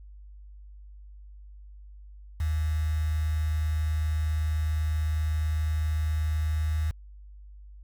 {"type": "tone with quantisation", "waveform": "sine", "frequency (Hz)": 77.78, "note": "D#2", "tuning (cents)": 0, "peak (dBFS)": -24, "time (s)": [2.4, 6.91], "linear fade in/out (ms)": 5, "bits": 7, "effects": ["added 50 Hz sine -44 dBFS peak until 7.83 s"]}